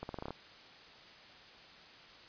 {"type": "accelerating click train", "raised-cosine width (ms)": 1, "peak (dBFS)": -26, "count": 8, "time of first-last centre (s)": [0.03, 0.306], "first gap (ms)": 61, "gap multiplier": 0.85, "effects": ["white hiss -55 dBFS RMS until 2.28 s", "resampled to 11025 Hz"]}